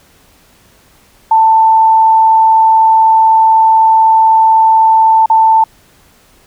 sine tone with dropouts, 888 Hz, A5, 16 cents sharp, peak -4 dBFS, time 1.31-5.64 s, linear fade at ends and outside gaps 5 ms, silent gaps 5.26-5.299 s, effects pink hiss -47 dBFS RMS until 6.46 s

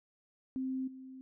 sine tone with level steps, 261.5 Hz, C4, 1 cent flat, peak -33 / -46 dBFS, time 0.56-1.21 s, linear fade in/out 0 ms, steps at 0.87 s, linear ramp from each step 10 ms, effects none

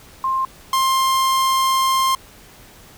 sine / 45% pulse tone pair in turn, 1056 / 1056 Hz, C6 / C6, +16 / +16 cents, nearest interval unison, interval 0 cents, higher neither, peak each -17 / -15 dBFS, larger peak second, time 0.24-0.45 / 0.73-2.15 s, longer second, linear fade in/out 2 ms, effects pink hiss -45 dBFS RMS until 2.97 s

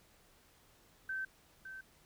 sine tone with echo, 1546 Hz, G6, 24 cents flat, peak -36 dBFS, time 1.09-1.25 s, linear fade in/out 5 ms, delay 560 ms, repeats 1, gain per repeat -9 dB, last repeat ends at 1.81 s, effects pink hiss -66 dBFS RMS until 2.05 s

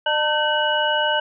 sine tone cluster, 602 / 899 / 1532 / 2930 Hz, D5 / A5 / G6 / F#7, +43 / +37 / -40 / -18 cents, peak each -23 dBFS, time 0.06-1.2 s, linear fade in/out 5 ms, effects none

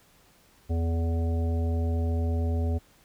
harmonic tone with a mistuned harmonic, 82.41 Hz, E2, in tune, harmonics 1 / 3 / 5 / 7 / 9, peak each -24 / -34 / -38 / -41 / -43 dBFS, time 0.69-2.79 s, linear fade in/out 20 ms, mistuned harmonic 5, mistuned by +37 cents, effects pink hiss -60 dBFS RMS until 3.04 s

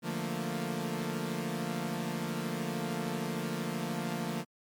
sawtooth chord, Bb major seventh, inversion first, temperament equal, 146.83 / 174.61 / 220 / 233.1 Hz, D3 / F3 / A3 / Bb3, 0 / 0 / 0 / 0 cents, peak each -36 / -33 / -35 / -34 dBFS, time 0.02-4.45 s, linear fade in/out 50 ms, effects MP3 96 kbps

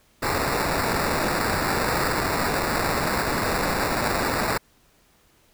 white noise with sample-and-hold, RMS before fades -24 dBFS, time 0.22-4.58 s, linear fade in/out 10 ms, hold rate 3150 Hz, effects pink hiss -60 dBFS RMS until 5.53 s

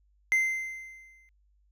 triangle tone with exponential decay, 2077 Hz, C7, 13 cents flat, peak -18 dBFS, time 0.32-1.29 s, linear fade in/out 0 ms, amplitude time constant 210 ms, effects added 50 Hz sine -63 dBFS peak until 1.71 s

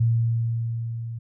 sine tone with level ramp, 115.5 Hz, A#2, 16 cents flat, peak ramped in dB -16 to -30 dBFS, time 0-1.19 s, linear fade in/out 10 ms, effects none

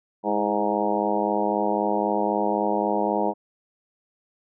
harmonic tone with a mistuned harmonic, 103.83 Hz, G#2, in tune, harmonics 2 / 3 / 4 / 5 / 6 / 7 / 8 / 9, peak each -29 / -29 / -29 / -29 / -29 / -29 / -29 / -29 dBFS, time 0.23-3.34 s, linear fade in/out 50 ms, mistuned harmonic 3, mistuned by +49 cents, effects none

